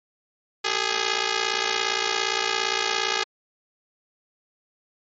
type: ring-modulated tone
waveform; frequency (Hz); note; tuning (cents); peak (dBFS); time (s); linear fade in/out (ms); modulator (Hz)
5% pulse; 415.3; G#4; 0; -8; 0.64-3.24; 10; 28.7
effects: MP3 32 kbps